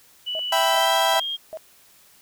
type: tone with pitch glide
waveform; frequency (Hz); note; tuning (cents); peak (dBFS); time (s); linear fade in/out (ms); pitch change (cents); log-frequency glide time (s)
sine; 2960 to 3228; F#7 to G#7; 0 to -50; -25; 0.26-1.37; 20; +150; 0.62-0.94
type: tone bursts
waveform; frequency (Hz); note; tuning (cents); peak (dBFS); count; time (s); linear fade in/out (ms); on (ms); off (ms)
sine; 635; D#5; +35; -30; 4; 0.35-1.572; 0; 43; 350
type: chord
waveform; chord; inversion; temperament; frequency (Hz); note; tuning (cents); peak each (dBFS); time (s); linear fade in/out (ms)
35% pulse; E minor; none; equal; 659.3 / 784 / 987.8; E5 / G5 / B5; 0 / 0 / 0; -21; 0.52-1.2; 5
effects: white hiss -54 dBFS RMS until 2.21 s